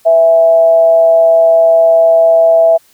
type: tone with frequency modulation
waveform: sine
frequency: 659.3 Hz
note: E5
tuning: in tune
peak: -4 dBFS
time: 0.05-2.78 s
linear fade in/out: 20 ms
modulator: 162 Hz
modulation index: 0.26
effects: white hiss -49 dBFS RMS until 2.93 s